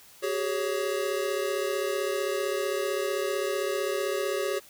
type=chord; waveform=square; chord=F# suspended second; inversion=none; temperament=equal with one note detuned; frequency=379.7 / 415.3 / 554.4 Hz; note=F#4 / G#4 / C#5; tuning=+45 / 0 / 0 cents; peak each=-32 dBFS; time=0.22-4.6 s; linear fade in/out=20 ms; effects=white hiss -53 dBFS RMS until 4.69 s